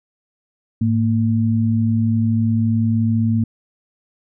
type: tone pair together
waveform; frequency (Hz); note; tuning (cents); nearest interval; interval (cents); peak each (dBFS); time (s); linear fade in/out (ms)
sine; 107.55 / 227.9; A2 / A#3; -39 / -39; octave + minor second; 1300; -17; 0.81-3.44; 5
effects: none